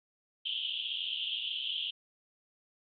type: band-pass noise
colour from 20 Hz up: pink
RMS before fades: -36 dBFS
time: 0.45-1.91 s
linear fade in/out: 10 ms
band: 2900 to 3400 Hz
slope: 96 dB/octave
effects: none